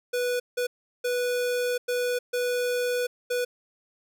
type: tone bursts at uneven times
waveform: square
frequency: 491.7 Hz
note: B4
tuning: 8 cents flat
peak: -25 dBFS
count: 6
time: 0.13-0.4 / 0.57-0.67 / 1.04-1.78 / 1.88-2.19 / 2.33-3.07 / 3.3-3.45 s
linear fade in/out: 10 ms
effects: none